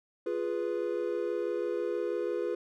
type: chord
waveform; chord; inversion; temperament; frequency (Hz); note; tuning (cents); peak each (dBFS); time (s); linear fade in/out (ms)
triangle; F diminished; none; equal; 349.2 / 415.3 / 493.9; F4 / Ab4 / Cb5; 0 / 0 / 0; -32; 0.26-2.55; 5
effects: none